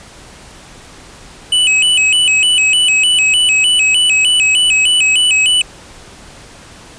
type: tone with vibrato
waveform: square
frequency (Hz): 2758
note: F7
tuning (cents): -22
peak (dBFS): -9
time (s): 1.52-5.62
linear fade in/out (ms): 5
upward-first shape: square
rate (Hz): 3.3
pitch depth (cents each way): 130
effects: pink hiss -37 dBFS RMS until 6.98 s + resampled to 22050 Hz